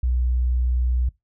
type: tone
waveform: sine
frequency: 61.74 Hz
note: B1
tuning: in tune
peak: -18 dBFS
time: 0.03-1.09 s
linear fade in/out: 5 ms
effects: noise-tail reverb RT60 0.2 s tail -22 dB re dry